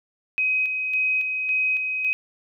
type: tone with tremolo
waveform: sine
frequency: 2525 Hz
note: D#7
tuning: 25 cents sharp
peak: -19 dBFS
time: 0.38-2.13 s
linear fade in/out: 0 ms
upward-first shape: square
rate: 1.8 Hz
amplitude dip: 40%
effects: none